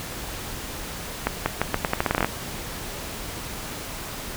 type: accelerating click train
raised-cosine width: 0.5 ms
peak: -5 dBFS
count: 14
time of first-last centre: 1.27-2.246 s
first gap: 190 ms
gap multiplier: 0.82
effects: pink hiss -34 dBFS RMS until 4.36 s